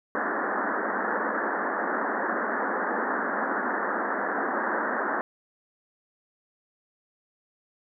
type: band-pass noise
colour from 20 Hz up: white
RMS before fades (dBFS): -28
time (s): 0.15-5.21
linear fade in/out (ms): 0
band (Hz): 200 to 1800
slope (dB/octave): 96
effects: none